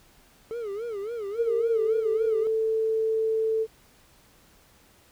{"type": "tone with vibrato", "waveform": "triangle", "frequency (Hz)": 433.3, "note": "A4", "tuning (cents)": -27, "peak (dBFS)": -28, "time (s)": [0.51, 2.47], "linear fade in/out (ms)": 0, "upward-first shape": "sine", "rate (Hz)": 3.6, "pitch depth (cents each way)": 170}
{"type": "tone with pitch glide", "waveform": "sine", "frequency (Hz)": [461.3, 442.8], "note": ["A#4", "A4"], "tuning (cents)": [-18, 11], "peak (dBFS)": -22, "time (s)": [1.35, 3.67], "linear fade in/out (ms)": 50, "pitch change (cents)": -71, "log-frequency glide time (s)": [1.68, 1.8]}
{"effects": ["pink hiss -58 dBFS RMS until 5.11 s"]}